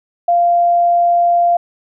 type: tone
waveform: sine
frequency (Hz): 694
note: F5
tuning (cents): -11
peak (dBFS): -9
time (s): 0.28-1.57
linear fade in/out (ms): 5
effects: none